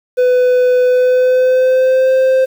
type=tone with pitch glide; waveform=triangle; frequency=500 to 522.7 Hz; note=B4 to C5; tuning=+21 to -2 cents; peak=-6 dBFS; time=0.17-2.46 s; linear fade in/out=20 ms; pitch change=+77 cents; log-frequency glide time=0.85-2.13 s; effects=7-bit